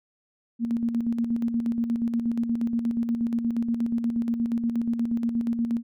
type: tone with tremolo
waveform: sine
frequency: 233.1 Hz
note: A#3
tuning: in tune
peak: -21 dBFS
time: 0.59-5.83 s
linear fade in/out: 50 ms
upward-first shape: square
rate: 8.4 Hz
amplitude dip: 50%
effects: none